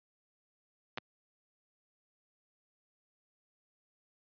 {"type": "clicks", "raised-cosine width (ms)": 0.3, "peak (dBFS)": -21, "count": 2, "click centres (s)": [0.975, 0.983], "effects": ["high-pass 150 Hz 12 dB/octave", "resampled to 11025 Hz"]}